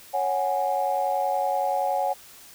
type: chord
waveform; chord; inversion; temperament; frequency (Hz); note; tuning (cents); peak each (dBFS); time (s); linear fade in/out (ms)
sine; C# suspended fourth; none; equal; 554.4 / 740 / 830.6; C#5 / F#5 / G#5; 0 / 0 / 0; -27 / -25 / -26; 0.13-2.14; 20
effects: tanh soft clip ceiling -13 dBFS + white hiss -48 dBFS RMS until 2.54 s